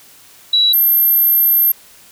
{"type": "tone pair in turn", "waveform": "sine", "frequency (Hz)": [3913, 12637], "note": ["B7", "G9"], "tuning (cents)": [-17, 13], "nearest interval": "octave + minor sixth", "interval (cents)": 2030, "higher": "second", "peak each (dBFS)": -9, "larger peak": "neither", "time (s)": [[0.53, 0.73], [0.73, 1.72]], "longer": "second", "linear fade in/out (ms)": 5, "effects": ["white hiss -44 dBFS RMS until 2.11 s"]}